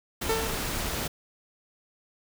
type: noise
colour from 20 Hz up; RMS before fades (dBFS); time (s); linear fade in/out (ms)
pink; -31; 0.21-1.08; 10
type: tone with exponential decay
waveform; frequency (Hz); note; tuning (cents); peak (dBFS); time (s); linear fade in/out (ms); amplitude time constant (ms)
sawtooth; 447.6; A4; +30; -19; 0.29-0.8; 5; 110
effects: none